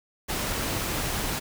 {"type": "noise", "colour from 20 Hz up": "pink", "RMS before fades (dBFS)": -29, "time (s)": [0.28, 1.4], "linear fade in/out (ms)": 20, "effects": []}